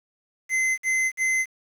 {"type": "tone bursts", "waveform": "square", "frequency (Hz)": 2057, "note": "C7", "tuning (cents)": -30, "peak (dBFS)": -21, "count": 3, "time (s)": [0.49, 1.46], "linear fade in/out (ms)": 50, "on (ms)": 290, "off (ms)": 50, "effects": ["low-pass 10000 Hz 12 dB/octave", "8-bit"]}